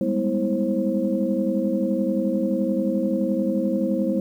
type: tone cluster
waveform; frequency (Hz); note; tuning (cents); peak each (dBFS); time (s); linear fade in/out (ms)
sine; 197.1 / 208.6 / 247 / 324.1 / 532; G3 / G#3 / B3 / E4 / C5; +10 / +8 / 0 / -29 / +29; -26; 0.01-4.2; 2
effects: tanh soft clip ceiling -8 dBFS + 9-bit